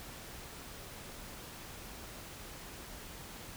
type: silence
effects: pink hiss -48 dBFS RMS until 3.56 s